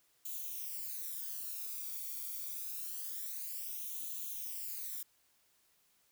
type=noise with flanger; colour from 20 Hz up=violet; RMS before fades=-42 dBFS; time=0.25-5.03 s; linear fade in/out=5 ms; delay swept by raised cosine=0.29 to 0.89 ms; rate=0.26 Hz; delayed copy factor=+0.75; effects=white hiss -72 dBFS RMS until 6.11 s